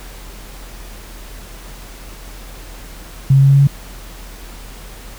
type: tone with pitch steps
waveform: sine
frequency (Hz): 135.4 / 136.34 / 137.29 / 138.25 / 139.21 / 140.17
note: C#3 / C#3 / C#3 / C#3 / C#3 / C#3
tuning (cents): -40 / -28 / -16 / -4 / +8 / +20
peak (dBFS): -6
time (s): 3.3-3.672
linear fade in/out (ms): 5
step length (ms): 62
effects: added 42 Hz sine -33 dBFS peak until 5.18 s + pink hiss -38 dBFS RMS until 5.18 s